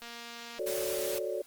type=click train; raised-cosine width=0.2 ms; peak=-27 dBFS; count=134; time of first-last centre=0.02-0.586 s; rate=235 Hz
type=chord; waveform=sine; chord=D major seventh; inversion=first; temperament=just; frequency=367.1 / 440.5 / 550.6 / 587.3 Hz; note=F#4 / A4 / C#5 / D5; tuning=-14 / +2 / -12 / 0 cents; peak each=-37 dBFS; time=0.59-1.42 s; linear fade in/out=5 ms
type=noise; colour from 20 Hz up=white; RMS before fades=-38 dBFS; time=0.66-1.19 s; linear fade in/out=10 ms
effects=white hiss -58 dBFS RMS until 1.46 s + Opus 24 kbps